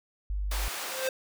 sine tone, 49.65 Hz, G1, 23 cents sharp, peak -28 dBFS, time 0.3-0.68 s, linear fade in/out 0 ms
pink high-pass noise, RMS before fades -36 dBFS, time 0.51-1.08 s, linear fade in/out 5 ms, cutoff 690 Hz, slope 12 dB/octave
square tone with exponential growth, 523.3 Hz, C5, in tune, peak -26 dBFS, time 0.74-1.09 s, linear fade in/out 2 ms, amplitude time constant 76 ms
effects none

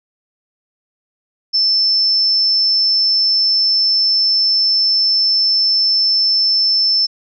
sine tone, 5300 Hz, E8, 9 cents sharp, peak -11 dBFS, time 1.53-7.07 s, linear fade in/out 20 ms, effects none

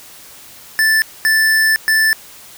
square tone bursts at uneven times, 1760 Hz, A6, in tune, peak -11 dBFS, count 3, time 0.79-1.02 / 1.25-1.76 / 1.88-2.13 s, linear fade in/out 0 ms, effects white hiss -39 dBFS RMS until 2.57 s

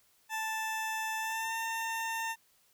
20% pulse tone with pitch glide, 880 to 905.3 Hz, A5 to A5, 0 to +49 cents, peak -28 dBFS, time 0.29-2.36 s, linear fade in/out 50 ms, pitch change +49 cents, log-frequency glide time 1.19-1.54 s, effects white hiss -68 dBFS RMS until 2.73 s

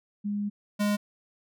sine / square tone pair in turn, 205.2 / 206.5 Hz, G#3 / G#3, -21 / -10 cents, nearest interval unison, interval 11 cents, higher second, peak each -27 / -24 dBFS, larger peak second, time 0.24-0.5 / 0.79-0.97 s, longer first, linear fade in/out 20 ms, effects none

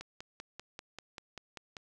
click train, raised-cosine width 0.2 ms, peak -26 dBFS, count 10, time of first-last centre 0.01-1.768 s, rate 5.12 Hz, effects none

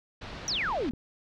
pink low-pass noise, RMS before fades -41 dBFS, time 0.21-0.9 s, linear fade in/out 10 ms, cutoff 4500 Hz, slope 24 dB/octave
sine exponential sweep, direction down, 6090 to 220 Hz, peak -27 dBFS, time 0.48-0.91 s, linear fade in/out 0 ms
clicks, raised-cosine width 3 ms, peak -40 / -37 dBFS, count 2, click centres 0.876 / 0.936 s
effects none

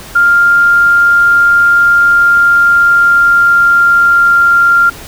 sine tone with pitch glide, 1399 to 1390.1 Hz, F6 to F6, +3 to -8 cents, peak -4 dBFS, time 0.15-4.9 s, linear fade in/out 10 ms, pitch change -11 cents, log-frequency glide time 2.01-4.69 s, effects pink hiss -30 dBFS RMS until 5.07 s

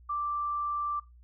sine tone, 1174.7 Hz, D6, in tune, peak -29 dBFS, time 0.09-1 s, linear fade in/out 10 ms, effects noise-tail reverb RT60 0.2 s tail -18 dB re dry + added 60 Hz sine -52 dBFS peak until 1.23 s

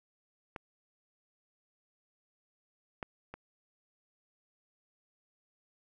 clicks, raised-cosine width 0.5 ms, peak -25 / -22 / -28 dBFS, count 3, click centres 0.562 / 3.028 / 3.34 s, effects none

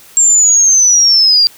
sine linear sweep, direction down, 7459 to 4699 Hz, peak -5 dBFS, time 0.17-1.47 s, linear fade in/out 0 ms, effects white hiss -40 dBFS RMS until 1.57 s

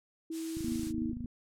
sine tone with pitch glide, 324.2 to 314.6 Hz, E4 to D#4, -29 to +19 cents, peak -35 dBFS, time 0.3-1.12 s, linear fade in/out 5 ms, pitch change -52 cents, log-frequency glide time 0.61-0.98 s
blue noise, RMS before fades -42 dBFS, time 0.31-0.93 s, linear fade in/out 50 ms
click train, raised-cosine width 5 ms, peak -29 dBFS, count 19, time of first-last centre 0.57-1.244 s, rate 26.7 Hz
sine tone with tremolo, 240 Hz, B3, 49 cents flat, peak -32 dBFS, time 0.64-1.26 s, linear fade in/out 2 ms, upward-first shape triangle, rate 3.2 Hz, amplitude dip 70%
effects low-pass 9000 Hz 12 dB/octave

